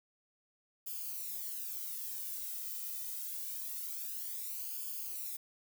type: noise with flanger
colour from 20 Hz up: violet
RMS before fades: -41 dBFS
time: 0.86-5.37 s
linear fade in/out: 10 ms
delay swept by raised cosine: 0.51 to 1.81 ms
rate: 0.25 Hz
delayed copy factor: -0.85
effects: none